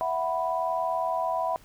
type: chord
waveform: sine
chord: E suspended second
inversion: none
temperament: equal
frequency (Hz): 659.3 / 740 / 987.8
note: E5 / F#5 / B5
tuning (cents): 0 / 0 / 0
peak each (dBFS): -29 / -30 / -29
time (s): 0.01-1.56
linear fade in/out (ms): 0
effects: pink hiss -56 dBFS RMS until 1.64 s